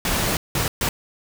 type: noise bursts at uneven times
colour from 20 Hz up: pink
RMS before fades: -22 dBFS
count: 3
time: 0.05-0.37 / 0.55-0.68 / 0.81-0.89 s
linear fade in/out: 2 ms
effects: none